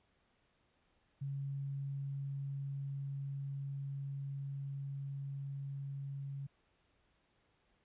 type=tone with level ramp; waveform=sine; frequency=138.59 Hz; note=C#3; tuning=in tune; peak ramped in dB=-37 to -40 dBFS; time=1.21-6.47 s; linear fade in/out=10 ms; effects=pink hiss -75 dBFS RMS until 7.84 s + resampled to 8000 Hz